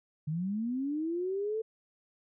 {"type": "linear sweep", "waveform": "sine", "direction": "up", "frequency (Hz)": [146.9, 449.3], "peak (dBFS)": -30, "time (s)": [0.27, 1.62], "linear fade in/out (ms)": 10, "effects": []}